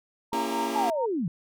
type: tone with tremolo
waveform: sine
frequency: 924 Hz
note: A#5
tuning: 16 cents flat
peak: -25 dBFS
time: 0.32-1.06 s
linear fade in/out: 10 ms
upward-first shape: triangle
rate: 4.4 Hz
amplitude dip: 90%
type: chord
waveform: sawtooth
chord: A# diminished seventh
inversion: none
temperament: just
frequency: 233.1 / 279.7 / 335.6 / 402.8 Hz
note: A#3 / C#4 / E4 / G4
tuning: 0 / +16 / +31 / +47 cents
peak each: -30 dBFS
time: 0.33-0.9 s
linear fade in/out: 0 ms
type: linear sweep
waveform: sine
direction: down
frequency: 880 to 146.83 Hz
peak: -25 dBFS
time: 0.75-1.28 s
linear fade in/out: 2 ms
effects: none